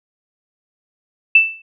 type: tone with exponential decay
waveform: sine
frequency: 2652 Hz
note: E7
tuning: 10 cents sharp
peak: -3 dBFS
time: 1.35-1.62 s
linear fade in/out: 5 ms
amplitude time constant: 57 ms
effects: none